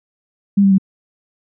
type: tone with pitch steps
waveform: sine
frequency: 200 / 195.77 / 191.63 Hz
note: G3 / G3 / G3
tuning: +35 / -2 / -39 cents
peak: -8 dBFS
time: 0.57-0.783 s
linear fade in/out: 10 ms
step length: 71 ms
effects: none